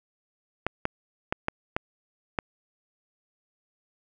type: clicks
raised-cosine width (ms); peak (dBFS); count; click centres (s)
0.5; -10; 6; 0.666 / 0.854 / 1.325 / 1.484 / 1.765 / 2.388
effects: none